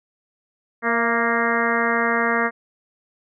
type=harmonic tone with a mistuned harmonic; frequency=233.1 Hz; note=A#3; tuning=in tune; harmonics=1 / 2 / 3 / 4 / 5 / 6 / 7 / 8 / 9; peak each=-26 / -25 / -27 / -29 / -25 / -27 / -26 / -25 / -30 dBFS; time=0.82-2.51 s; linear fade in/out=50 ms; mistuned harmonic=3; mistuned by=-32 cents; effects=none